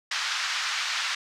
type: band-pass noise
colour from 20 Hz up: pink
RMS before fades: -29 dBFS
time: 0.11-1.15 s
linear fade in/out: 5 ms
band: 1200 to 5900 Hz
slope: 24 dB/octave
effects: none